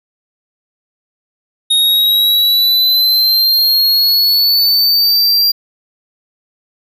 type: exponential sweep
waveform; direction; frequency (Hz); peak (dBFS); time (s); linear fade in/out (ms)
square; up; 3729 to 4763; -9; 1.7-5.52; 10
effects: none